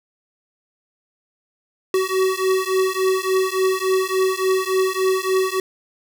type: beating tone pair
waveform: square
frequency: 375.6 / 379.1 Hz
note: F#4 / F#4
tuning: +26 / +42 cents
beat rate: 3.5 Hz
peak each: -21 / -21 dBFS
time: 1.94-5.6 s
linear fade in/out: 2 ms
effects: none